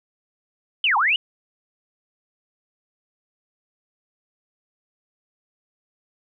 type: linear two-way sweep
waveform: sine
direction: down then up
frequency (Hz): 3177 to 784 to 3028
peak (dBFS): -16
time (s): 0.84-1.16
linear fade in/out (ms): 2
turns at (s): 0.97
effects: none